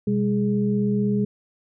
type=tone cluster; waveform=sine; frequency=126.7 / 202.8 / 416.8 Hz; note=B2 / G#3 / G#4; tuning=+45 / -41 / +6 cents; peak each=-27 / -20 / -27 dBFS; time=0.07-1.25 s; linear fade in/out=5 ms; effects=none